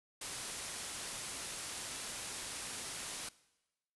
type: low-pass noise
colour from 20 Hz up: white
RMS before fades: -44 dBFS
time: 0.21-3.29 s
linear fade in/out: 5 ms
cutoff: 11000 Hz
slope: 96 dB/octave
effects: noise-tail reverb RT60 1.0 s tail -20 dB re dry